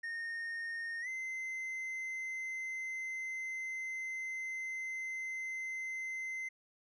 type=tone with pitch glide; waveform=triangle; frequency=1841 to 2066 Hz; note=A#6 to C7; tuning=-22 to -22 cents; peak=-36 dBFS; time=0.03-6.49 s; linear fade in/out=10 ms; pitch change=+200 cents; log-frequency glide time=1.01-1.08 s; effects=resampled to 22050 Hz